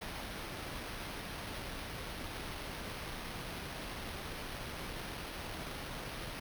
pink noise with sample-and-hold, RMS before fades -43 dBFS, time 0.01-6.4 s, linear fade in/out 10 ms, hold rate 7350 Hz, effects none

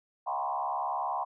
sine tone with frequency modulation, 880 Hz, A5, in tune, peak -29 dBFS, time 0.26-1.25 s, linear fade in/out 20 ms, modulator 70.1 Hz, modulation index 2.8, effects none

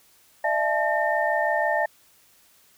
sine tone cluster, 605 / 671 / 864 / 1817 Hz, D#5 / E5 / A5 / A#6, -49 / +31 / -32 / -45 cents, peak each -26 dBFS, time 0.44-1.86 s, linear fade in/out 5 ms, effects white hiss -58 dBFS RMS until 2.77 s

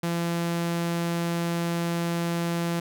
sawtooth tone, 170 Hz, F3, 46 cents flat, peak -21 dBFS, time 0.03-2.8 s, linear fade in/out 5 ms, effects none

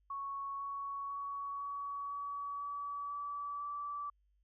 sine tone with pitch steps, 1108.7 / 1115.8 / 1122.9 / 1130 / 1137.2 / 1144.5 / 1151.8 / 1159.1 Hz, C#6 / C#6 / C#6 / C#6 / C#6 / D6 / D6 / D6, 0 / +11 / +22 / +33 / +44 / -45 / -34 / -23 cents, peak -38 dBFS, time 0.1-4.1 s, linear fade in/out 5 ms, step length 500 ms, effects added 50 Hz sine -70 dBFS peak until 4.43 s

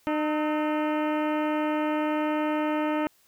harmonic tone with a mistuned harmonic, 303.5 Hz, D#4, 43 cents flat, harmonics 1 / 2 / 3 / 4 / 5 / 6 / 7 / 8 / 9 / 10, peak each -26 / -30 / -32 / -36 / -42 / -41 / -43 / -44 / -46 / -48 dBFS, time 0.07-3.07 s, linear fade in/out 0 ms, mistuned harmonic 4, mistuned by +85 cents, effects white hiss -63 dBFS RMS until 3.27 s

